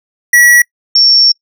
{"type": "tone pair in turn", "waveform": ["square", "sine"], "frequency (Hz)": [1932, 5465], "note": ["B6", "F8"], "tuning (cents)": [-39, -38], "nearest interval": "octave + tritone", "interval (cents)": 1801, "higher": "second", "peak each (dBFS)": -4, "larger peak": "neither", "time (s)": [[0.33, 0.62], [0.95, 1.32]], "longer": "second", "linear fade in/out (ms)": 5, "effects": ["noise-tail reverb RT60 0.1 s tail -26 dB re dry"]}